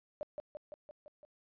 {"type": "tone with echo", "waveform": "sine", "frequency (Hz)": 597, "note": "D5", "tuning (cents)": 28, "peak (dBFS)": -35, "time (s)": [0.21, 0.23], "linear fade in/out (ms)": 0, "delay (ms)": 170, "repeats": 6, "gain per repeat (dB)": -3, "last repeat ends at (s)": 1.25, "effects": ["resampled to 11025 Hz"]}